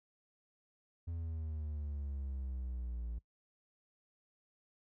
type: exponential sweep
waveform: triangle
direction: down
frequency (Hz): 84.9 to 56.9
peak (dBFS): -36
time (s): 1.07-3.19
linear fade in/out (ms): 10
effects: noise-tail reverb RT60 0.1 s tail -21 dB re dry